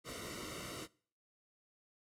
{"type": "noise with comb filter", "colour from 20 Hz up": "pink", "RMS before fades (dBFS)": -45, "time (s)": [0.04, 0.88], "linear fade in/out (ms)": 50, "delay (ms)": 1.2, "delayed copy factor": -0.85, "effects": ["noise-tail reverb RT60 0.5 s tail -23 dB re dry", "low-pass 11000 Hz 12 dB/octave"]}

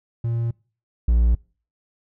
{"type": "tone pair in turn", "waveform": "triangle", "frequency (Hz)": [116.54, 58.2], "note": ["A#2", "A#1"], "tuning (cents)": [0, -2], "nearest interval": "octave", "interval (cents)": 1202, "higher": "first", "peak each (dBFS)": [-19, -12], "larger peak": "second", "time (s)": [[0.24, 0.51], [1.08, 1.35]], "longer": "neither", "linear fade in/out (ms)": 5, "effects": ["noise-tail reverb RT60 0.4 s tail -25 dB re dry"]}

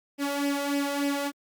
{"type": "tone with flanger", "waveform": "sawtooth", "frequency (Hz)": 283.2, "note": "C#4", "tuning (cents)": 37, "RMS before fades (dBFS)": -28, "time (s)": [0.18, 1.32], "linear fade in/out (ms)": 50, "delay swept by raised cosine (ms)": [0.37, 1.57], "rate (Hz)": 3.4, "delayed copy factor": 0.65, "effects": ["Opus 48 kbps"]}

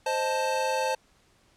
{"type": "chord", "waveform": "square", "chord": "A diminished", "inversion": "first", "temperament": "equal", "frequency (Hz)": [523.3, 622.3, 880], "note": ["C5", "Eb5", "A5"], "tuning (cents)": [0, 0, 0], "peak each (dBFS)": [-29, -35, -29], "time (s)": [0.06, 0.95], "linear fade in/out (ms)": 5, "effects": ["pink hiss -63 dBFS RMS until 1.56 s", "low-pass 9000 Hz 12 dB/octave"]}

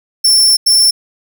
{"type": "tone bursts at uneven times", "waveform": "sawtooth", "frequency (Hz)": 5390, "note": "E8", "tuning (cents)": 38, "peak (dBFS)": -4, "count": 2, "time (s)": [[0.24, 0.57], [0.66, 0.91]], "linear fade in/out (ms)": 10, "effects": []}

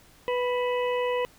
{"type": "harmonic tone with a mistuned harmonic", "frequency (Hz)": 493.9, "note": "B4", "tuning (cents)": 0, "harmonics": [1, 2, 4, 5, 6], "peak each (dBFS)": [-25, -31, -37, -39, -41], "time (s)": [0.28, 1.25], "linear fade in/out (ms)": 0, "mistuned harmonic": 5, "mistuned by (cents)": 63, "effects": ["pink hiss -56 dBFS RMS until 1.38 s"]}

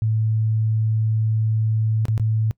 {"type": "tone with dropouts", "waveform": "sine", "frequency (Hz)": 110, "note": "A2", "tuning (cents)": 0, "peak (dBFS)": -17, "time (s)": [0.02, 2.51], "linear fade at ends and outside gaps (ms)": 0, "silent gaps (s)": [[2.054, 2.083], [2.178, 2.197]], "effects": ["noise-tail reverb RT60 0.1 s tail -23 dB re dry"]}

